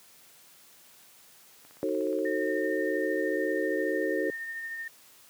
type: click train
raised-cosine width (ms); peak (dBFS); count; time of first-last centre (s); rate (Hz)
0.5; -39; 11; 1.65-2.249; 16.7
type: chord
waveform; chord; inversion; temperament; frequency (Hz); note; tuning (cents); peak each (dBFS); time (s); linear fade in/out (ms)
sine; D# diminished seventh; none; just; 311.1 / 373.4 / 448 / 537.6; D#4 / F#4 / A4 / C5; 0 / +16 / +31 / +47; -32; 1.83-4.3; 0
type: tone with tremolo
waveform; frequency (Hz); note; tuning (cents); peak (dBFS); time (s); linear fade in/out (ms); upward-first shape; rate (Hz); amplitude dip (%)
sine; 1825; A#6; -37; -33; 2.25-4.88; 5; sine; 13; 30
effects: white hiss -56 dBFS RMS until 5.29 s + high-pass 100 Hz 12 dB/octave

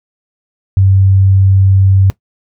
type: tone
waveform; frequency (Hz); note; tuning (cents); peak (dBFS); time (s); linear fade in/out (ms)
sine; 96.4; G2; -28; -5; 0.77-2.1; 0
effects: noise-tail reverb RT60 0.1 s tail -18 dB re dry

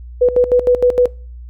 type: tone with tremolo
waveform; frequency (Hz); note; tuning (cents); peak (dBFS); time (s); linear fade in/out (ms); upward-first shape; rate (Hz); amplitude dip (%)
sine; 493.9; B4; 0; -7; 0.21-1.08; 10; square; 6.5; 75
effects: noise-tail reverb RT60 0.4 s tail -24 dB re dry + added 60 Hz sine -30 dBFS peak until 1.49 s

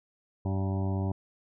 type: harmonic tone with a mistuned harmonic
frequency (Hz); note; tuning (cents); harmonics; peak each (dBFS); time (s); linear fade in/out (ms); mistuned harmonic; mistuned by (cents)
96.4; G2; -28; 1 / 2 / 3 / 4 / 6 / 7 / 8 / 9 / 10; -28 / -34 / -38 / -40 / -44 / -45 / -46 / -47 / -48; 0.45-1.12; 5; 8; -17
effects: none

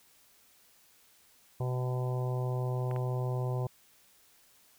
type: harmonic tone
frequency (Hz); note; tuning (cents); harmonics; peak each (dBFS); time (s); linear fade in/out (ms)
126.3; B2; +39; 1 / 3 / 4 / 5 / 6 / 7 / 8; -30 / -40 / -42 / -44 / -46 / -47 / -48; 1.6-3.67; 5
type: clicks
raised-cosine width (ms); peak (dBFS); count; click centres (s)
0.5; -28; 2; 2.912 / 2.962
effects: white hiss -63 dBFS RMS until 4.78 s

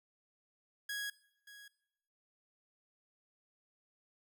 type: tone with echo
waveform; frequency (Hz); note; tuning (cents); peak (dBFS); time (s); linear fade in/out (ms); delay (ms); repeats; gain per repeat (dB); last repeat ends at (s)
sawtooth; 1658; G#6; -3; -34; 0.89-1.1; 5; 580; 1; -15; 1.68
effects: noise-tail reverb RT60 0.9 s tail -21 dB re dry

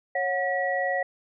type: tone cluster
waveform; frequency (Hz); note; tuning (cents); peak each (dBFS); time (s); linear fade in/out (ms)
sine; 551 / 728 / 1928; C#5 / F#5 / B6; -11 / -28 / -42; -28; 0.15-1.03; 5
effects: none

